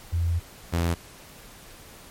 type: tone pair in turn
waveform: sine / sawtooth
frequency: 84.9 / 84.9 Hz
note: F2 / F2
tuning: -48 / -48 cents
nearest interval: unison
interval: 0 cents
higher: neither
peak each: -21 / -18 dBFS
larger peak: second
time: 0.12-0.4 / 0.72-0.95 s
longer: first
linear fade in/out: 20 ms
effects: pink hiss -47 dBFS RMS until 2.1 s + MP3 64 kbps